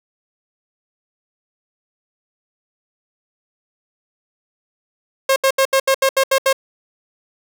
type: tone bursts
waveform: sawtooth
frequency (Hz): 537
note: C5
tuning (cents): +45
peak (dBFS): -8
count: 9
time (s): 5.29-6.529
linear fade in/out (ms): 5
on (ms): 71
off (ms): 75
effects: none